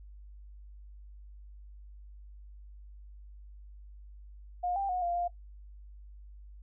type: tone with pitch steps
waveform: sine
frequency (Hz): 714 / 790 / 727 / 695 / 701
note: F5 / G5 / F#5 / F5 / F5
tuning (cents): +38 / +13 / -31 / -9 / +6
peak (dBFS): -29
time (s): 4.63-5.28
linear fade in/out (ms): 10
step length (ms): 130
effects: noise-tail reverb RT60 0.1 s tail -17 dB re dry + added 50 Hz sine -47 dBFS peak until 6.62 s